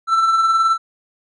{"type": "tone with tremolo", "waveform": "triangle", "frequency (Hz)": 1334, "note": "E6", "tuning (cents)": 20, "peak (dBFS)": -9, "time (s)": [0.07, 0.78], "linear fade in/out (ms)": 50, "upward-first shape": "sine", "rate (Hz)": 19, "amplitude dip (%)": 40, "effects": ["resampled to 24000 Hz"]}